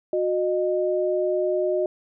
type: tone pair together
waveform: sine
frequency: 365.2 / 614.7 Hz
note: F#4 / D#5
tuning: -23 / -21 cents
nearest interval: major sixth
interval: 902 cents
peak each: -23 dBFS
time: 0.13-1.86 s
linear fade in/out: 2 ms
effects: none